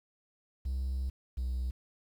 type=tone pair in turn; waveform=triangle; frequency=65.41 / 63.01 Hz; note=C2 / B1; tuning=0 / +35 cents; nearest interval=minor second; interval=65 cents; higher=first; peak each=-28 dBFS; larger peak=neither; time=0.65-1.1 / 1.37-1.71 s; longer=first; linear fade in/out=10 ms; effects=tanh soft clip ceiling -25 dBFS + 10-bit